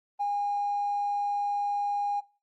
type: tone with tanh clipping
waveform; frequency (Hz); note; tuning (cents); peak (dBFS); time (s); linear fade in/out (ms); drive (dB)
triangle; 815; G#5; -33; -25; 0.19-2.21; 20; 1
effects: noise-tail reverb RT60 0.3 s tail -18 dB re dry + Opus 32 kbps